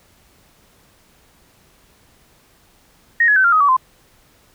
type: tone with pitch steps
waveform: sine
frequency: 1864.7 / 1690.3 / 1532.2 / 1388.9 / 1259 / 1141.2 / 1034.5 Hz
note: A#6 / G#6 / G6 / F6 / D#6 / C#6 / C6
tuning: 0 / +30 / -40 / -10 / +20 / +50 / -20 cents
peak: -10 dBFS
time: 3.2-3.767 s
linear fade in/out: 5 ms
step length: 81 ms
effects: pink hiss -54 dBFS RMS until 4.54 s